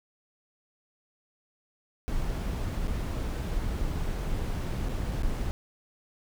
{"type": "noise with dropouts", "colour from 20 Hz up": "brown", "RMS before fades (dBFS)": -30, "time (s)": [2.08, 5.51], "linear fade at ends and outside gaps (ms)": 0, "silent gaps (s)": [[2.873, 2.88], [4.887, 4.893], [5.223, 5.233]], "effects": []}